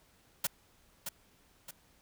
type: noise with echo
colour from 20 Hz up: white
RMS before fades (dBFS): -31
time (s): 0.44-0.47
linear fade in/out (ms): 5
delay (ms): 620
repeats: 2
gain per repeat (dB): -7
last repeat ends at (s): 1.71
effects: pink hiss -66 dBFS RMS until 2.01 s